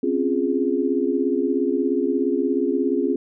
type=chord; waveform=sine; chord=Db major seventh; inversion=third; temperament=equal with one note detuned; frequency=260.3 / 277.2 / 349.2 / 415.3 Hz; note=C4 / Db4 / F4 / Ab4; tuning=-9 / 0 / 0 / 0 cents; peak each=-24 dBFS; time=0.03-3.16 s; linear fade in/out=5 ms; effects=none